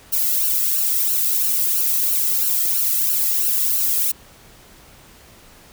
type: noise with flanger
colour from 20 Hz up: violet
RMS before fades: -19 dBFS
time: 0.12-4.12 s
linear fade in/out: 10 ms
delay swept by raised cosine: 0.7 to 1.56 ms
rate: 3 Hz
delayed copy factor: +0.95
effects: pink hiss -47 dBFS RMS until 5.72 s